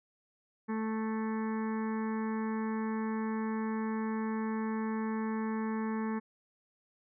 harmonic tone, 220 Hz, A3, in tune, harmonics 1 / 2 / 4 / 5 / 6 / 7 / 8 / 9 / 10, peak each -32 / -40 / -43 / -45 / -52 / -54 / -48 / -57 / -55 dBFS, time 0.68-6.2 s, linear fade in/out 20 ms, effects none

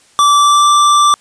square tone with pitch glide, 1162 to 1173.5 Hz, D6 to D6, -19 to -2 cents, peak -7 dBFS, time 0.19-1.14 s, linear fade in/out 0 ms, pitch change +17 cents, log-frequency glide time 0.36-0.69 s, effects white hiss -48 dBFS RMS until 1.2 s + resampled to 22050 Hz

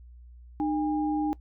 sine tone pair together, 303.8 / 811 Hz, D#4 / G#5, -41 / -41 cents, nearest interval octave + perfect fourth, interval 1700 cents, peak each -25 / -31 dBFS, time 0.6-1.33 s, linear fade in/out 0 ms, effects noise-tail reverb RT60 0.1 s tail -21 dB re dry + added 60 Hz sine -46 dBFS peak until 1.4 s

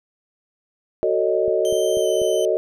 sine chord, D# half-diminished seventh, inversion first, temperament just, 373.4 / 448 / 560 / 622.3 Hz, F#4 / A4 / C#5 / D#5, +16 / +31 / +18 / 0 cents, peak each -22 / -22 / -25 / -21 dBFS, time 1.03-2.57 s, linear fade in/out 0 ms
click train, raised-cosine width 3 ms, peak -23 dBFS, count 4, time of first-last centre 1.48-2.217 s, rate 4.07 Hz
20% pulse tone with pitch glide, 3117 to 3055 Hz, G7 to G7, -11 to -45 cents, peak -25 dBFS, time 1.65-2.45 s, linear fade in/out 0 ms, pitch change -34 cents, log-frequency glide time 2-2.06 s
effects none

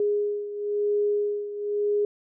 sine beating tone pair, 412.9 / 413.89 Hz, G#4 / G#4, -10 / -6 cents, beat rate 0.99 Hz, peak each -24 / -29 dBFS, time 0-2.05 s, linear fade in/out 2 ms, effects none

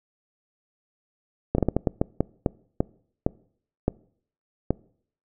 slowing click train, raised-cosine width 2 ms, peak -7 dBFS, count 13, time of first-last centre 1.55-4.706 s, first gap 33 ms, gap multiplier 1.34, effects noise-tail reverb RT60 0.6 s tail -24 dB re dry

